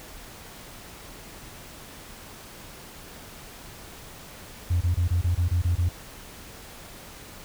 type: tone bursts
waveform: sine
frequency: 87.31 Hz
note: F2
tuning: in tune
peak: -18 dBFS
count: 9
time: 4.7-5.89 s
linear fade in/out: 10 ms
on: 110 ms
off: 25 ms
effects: tanh soft clip ceiling -17 dBFS + pink hiss -44 dBFS RMS until 7.44 s